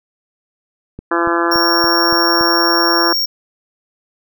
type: click train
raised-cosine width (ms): 3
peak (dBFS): -16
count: 6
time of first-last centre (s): 0.99-2.41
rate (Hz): 3.52
type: harmonic tone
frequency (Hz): 169.7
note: F3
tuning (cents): -49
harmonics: 2 / 3 / 4 / 5 / 6 / 7 / 8 / 9 / 10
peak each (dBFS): -17 / -24 / -24 / -25 / -21 / -21 / -22 / -24 / -24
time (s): 1.11-3.13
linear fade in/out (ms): 5
type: tone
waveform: square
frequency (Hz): 5540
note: F8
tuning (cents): -15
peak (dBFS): -15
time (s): 1.51-3.26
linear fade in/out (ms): 10
effects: none